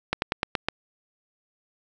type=slowing click train; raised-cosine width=0.3 ms; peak=-7 dBFS; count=6; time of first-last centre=0.13-0.686 s; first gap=91 ms; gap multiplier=1.1; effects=none